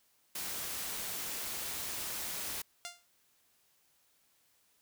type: noise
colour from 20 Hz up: white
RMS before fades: -39 dBFS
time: 0.35-2.62 s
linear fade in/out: 5 ms
type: tone with exponential decay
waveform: 5% pulse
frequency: 698.5 Hz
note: F5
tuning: in tune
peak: -26 dBFS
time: 2.85-3.06 s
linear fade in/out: 0 ms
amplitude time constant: 44 ms
effects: white hiss -71 dBFS RMS until 4.81 s